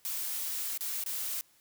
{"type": "noise with dropouts", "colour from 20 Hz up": "blue", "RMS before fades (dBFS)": -35, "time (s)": [0.05, 1.41], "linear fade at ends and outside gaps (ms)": 0, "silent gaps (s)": [[0.775, 0.808], [1.038, 1.062]], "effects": ["white hiss -65 dBFS RMS until 1.6 s"]}